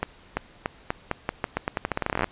accelerating click train, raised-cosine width 0.5 ms, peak -9 dBFS, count 24, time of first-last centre 0.03-2.243 s, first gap 340 ms, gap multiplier 0.85, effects pink hiss -52 dBFS RMS until 2.31 s + resampled to 8000 Hz

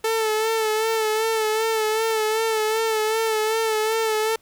sawtooth tone with vibrato, 440 Hz, A4, in tune, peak -16 dBFS, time 0.04-4.36 s, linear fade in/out 5 ms, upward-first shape sine, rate 2.6 Hz, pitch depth 40 cents each way, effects pink hiss -59 dBFS RMS until 4.41 s

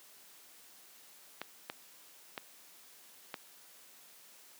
clicks, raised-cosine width 0.3 ms, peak -22 dBFS, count 4, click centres 1.416 / 1.699 / 2.378 / 3.342 s, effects white hiss -58 dBFS RMS until 4.59 s + high-pass 200 Hz 12 dB/octave

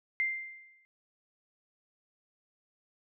sine tone with exponential decay, 2093 Hz, C7, in tune, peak -25 dBFS, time 0.2-0.85 s, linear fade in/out 0 ms, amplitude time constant 140 ms, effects none

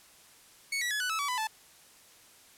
sawtooth tone with pitch steps, 2217 / 1941.2 / 1699.7 / 1488.2 / 1303.1 / 1141 / 999 / 874.7 Hz, C#7 / B6 / G#6 / F#6 / E6 / C#6 / B5 / A5, 0 / -30 / +40 / +10 / -20 / +50 / +20 / -10 cents, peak -26 dBFS, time 0.72-1.472 s, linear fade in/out 5 ms, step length 94 ms, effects white hiss -57 dBFS RMS until 2.57 s + low-pass 12000 Hz 12 dB/octave

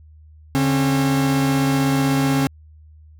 45% pulse tone pair together, 142.7 / 269.4 Hz, D3 / C#4, -49 / -49 cents, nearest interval major seventh, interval 1100 cents, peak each -20 / -18 dBFS, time 0.55-2.47 s, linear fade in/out 0 ms, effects added 77 Hz sine -43 dBFS peak until 3.19 s

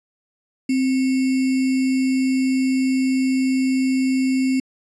sine tone with sample-and-hold, 261.6 Hz, C4, in tune, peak -16 dBFS, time 0.69-4.6 s, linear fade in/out 5 ms, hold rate 2450 Hz, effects resampled to 22050 Hz

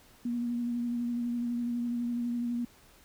sine tone with vibrato, 239.1 Hz, A#3, 44 cents sharp, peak -29 dBFS, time 0.25-2.65 s, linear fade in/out 5 ms, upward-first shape sine, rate 12 Hz, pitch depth 21 cents each way, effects pink hiss -59 dBFS RMS until 3.04 s

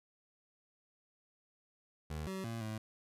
25% pulse tone with pitch steps, 77.2 / 190.4 / 114.7 / 109.1 Hz, D#2 / F#3 / A#2 / A2, -13 / +50 / -28 / -14 cents, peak -35 dBFS, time 2.1-2.78 s, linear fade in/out 5 ms, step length 170 ms, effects resampled to 32000 Hz

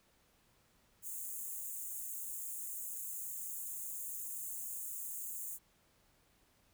white high-pass noise, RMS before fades -43 dBFS, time 1.02-5.59 s, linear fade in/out 50 ms, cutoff 6600 Hz, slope 96 dB/octave, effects pink hiss -71 dBFS RMS until 6.73 s

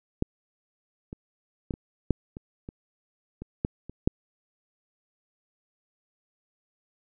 clicks, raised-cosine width 3 ms, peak -11 / -24 / -16 / -22 / -8 / -25 / -25 / -24 / -12 / -26 / -7 dBFS, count 11, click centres 0.224 / 1.129 / 1.708 / 1.739 / 2.107 / 2.369 / 2.689 / 3.42 / 3.649 / 3.896 / 4.075 s, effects none

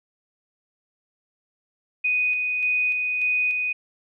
sine tone with tremolo, 2489 Hz, D#7, in tune, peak -19 dBFS, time 2.04-3.73 s, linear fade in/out 10 ms, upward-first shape square, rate 1.7 Hz, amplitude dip 30%, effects none

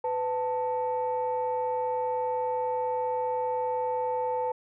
sine tone pair together, 500.7 / 885 Hz, B4 / A5, +24 / +10 cents, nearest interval minor seventh, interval 986 cents, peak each -28 dBFS, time 0.04-4.52 s, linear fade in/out 5 ms, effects tanh soft clip ceiling -20 dBFS

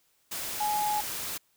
sine tone in noise, 840 Hz, G#5, 19 cents sharp, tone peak -26 dBFS, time 0.6-1.01 s, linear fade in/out 10 ms, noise white, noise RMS -35 dBFS, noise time 0.31-1.38 s, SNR +6 dB, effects white hiss -69 dBFS RMS until 1.56 s

